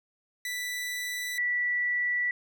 sawtooth / sine tone pair in turn, 1975.5 / 1957.3 Hz, B6 / B6, 0 / -16 cents, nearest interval unison, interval 16 cents, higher first, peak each -28 / -25 dBFS, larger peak second, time 0.45-1.38 / 1.38-2.31 s, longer neither, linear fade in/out 2 ms, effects none

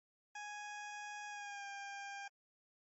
20% pulse tone with pitch glide, 830.6 to 799.5 Hz, G#5 to G5, 0 to +34 cents, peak -40 dBFS, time 0.35-2.28 s, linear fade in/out 5 ms, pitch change -66 cents, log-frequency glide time 1.28-1.66 s, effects MP3 32 kbps

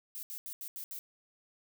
violet noise bursts at uneven times, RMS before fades -42 dBFS, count 6, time 0.15-0.23 / 0.3-0.38 / 0.46-0.53 / 0.61-0.68 / 0.76-0.84 / 0.91-0.99 s, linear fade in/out 0 ms, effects none

